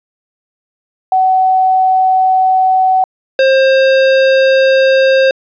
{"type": "tone pair in turn", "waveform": ["sine", "square"], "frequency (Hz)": [752, 531.7], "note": ["F#5", "C5"], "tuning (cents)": [28, 28], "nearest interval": "tritone", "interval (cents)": 600, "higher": "first", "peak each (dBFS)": -7, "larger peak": "neither", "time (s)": [[1.12, 3.04], [3.39, 5.31]], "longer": "neither", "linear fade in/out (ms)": 2, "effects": ["resampled to 11025 Hz", "8-bit"]}